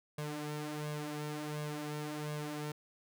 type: tone with flanger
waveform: sawtooth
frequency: 150 Hz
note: D3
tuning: 37 cents sharp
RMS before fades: -40 dBFS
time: 0.18-2.72 s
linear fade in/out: 5 ms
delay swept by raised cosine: 1.8 to 4.5 ms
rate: 1.4 Hz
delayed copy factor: +0.7
effects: none